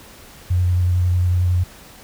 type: tone with vibrato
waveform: sine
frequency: 89.5 Hz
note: F2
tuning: 43 cents sharp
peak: -14 dBFS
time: 0.5-1.64 s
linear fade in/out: 10 ms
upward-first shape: triangle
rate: 11 Hz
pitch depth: 23 cents each way
effects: pink hiss -43 dBFS RMS until 2.03 s